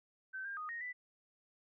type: tone with pitch steps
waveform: sine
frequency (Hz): 1539 / 1602 / 1240 / 1866 / 1985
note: G6 / G6 / D#6 / A#6 / B6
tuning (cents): -32 / +37 / -6 / +1 / +8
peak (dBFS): -40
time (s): 0.33-0.93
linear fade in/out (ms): 20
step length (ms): 120
effects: none